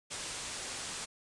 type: low-pass noise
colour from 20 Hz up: white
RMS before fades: -41 dBFS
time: 0.1-1.06 s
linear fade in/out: 20 ms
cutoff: 9400 Hz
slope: 48 dB/octave
effects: resampled to 24000 Hz